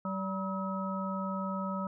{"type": "harmonic tone with a mistuned harmonic", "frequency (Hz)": 192.1, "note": "G3", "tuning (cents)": -35, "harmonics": [1, 3, 5, 7], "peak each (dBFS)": [-34, -40, -41, -38], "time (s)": [0.05, 1.87], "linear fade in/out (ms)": 2, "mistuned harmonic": 7, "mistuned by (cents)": -81, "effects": []}